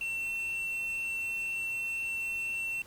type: tone with quantisation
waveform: triangle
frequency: 2701 Hz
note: E7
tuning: 42 cents sharp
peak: -30 dBFS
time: 0.01-2.82 s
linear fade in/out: 2 ms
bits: 9
effects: pink hiss -55 dBFS RMS until 2.86 s